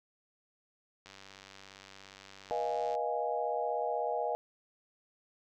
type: click train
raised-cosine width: 0.2 ms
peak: -33 dBFS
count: 185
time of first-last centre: 1.06-2.951 s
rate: 97.3 Hz
type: chord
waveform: sine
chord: F half-diminished seventh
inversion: second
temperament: equal with one note detuned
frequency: 482.6 / 622.3 / 698.5 / 830.6 Hz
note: Cb5 / Eb5 / F5 / Ab5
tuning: -40 / 0 / 0 / 0 cents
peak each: -36 dBFS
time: 2.51-4.35 s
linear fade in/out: 0 ms
effects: none